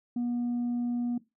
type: tone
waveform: sine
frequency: 241.2 Hz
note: B3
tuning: 41 cents flat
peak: -25 dBFS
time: 0.16-1.18 s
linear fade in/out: 5 ms
effects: noise-tail reverb RT60 0.2 s tail -18 dB re dry + tanh soft clip ceiling -26 dBFS